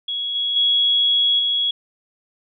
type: tone with level steps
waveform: sine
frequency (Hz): 3338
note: G#7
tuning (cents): +8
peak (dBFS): -22 / -19 / -14 / -17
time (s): 0.08-1.71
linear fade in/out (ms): 5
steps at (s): 0.35 / 0.56 / 1.39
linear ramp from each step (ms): 5
effects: none